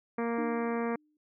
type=harmonic tone; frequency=233.1 Hz; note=A#3; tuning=in tune; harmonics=1 / 2 / 3 / 4 / 5 / 6 / 7 / 8 / 9 / 10; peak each=-32 / -33 / -40 / -41 / -41 / -48 / -46 / -48 / -48 / -50 dBFS; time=0.18-0.96 s; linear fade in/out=5 ms
type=tone with exponential decay; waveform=sine; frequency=302.6 Hz; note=D#4; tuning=48 cents flat; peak=-32 dBFS; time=0.38-1.17 s; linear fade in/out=2 ms; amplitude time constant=170 ms
effects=none